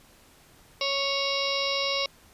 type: harmonic tone with a mistuned harmonic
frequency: 553 Hz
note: C#5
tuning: 4 cents flat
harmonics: 1 / 2 / 4 / 5 / 6 / 7 / 8 / 9 / 10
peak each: -31 / -34 / -33 / -33 / -41 / -32 / -39 / -35 / -34 dBFS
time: 0.81-2.06 s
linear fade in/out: 2 ms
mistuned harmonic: 5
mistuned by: +18 cents
effects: pink hiss -56 dBFS RMS until 2.33 s + resampled to 32000 Hz